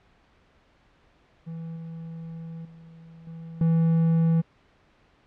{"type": "tone with level steps", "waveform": "triangle", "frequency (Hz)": 164.3, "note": "E3", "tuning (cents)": -5, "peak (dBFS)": [-31, -33, -43, -35, -16], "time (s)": [1.46, 4.42], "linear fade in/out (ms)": 20, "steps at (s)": [1.76, 2.65, 3.27, 3.61], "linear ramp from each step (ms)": 2, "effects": ["pink hiss -61 dBFS RMS until 5.26 s", "low-pass 3000 Hz 12 dB/octave"]}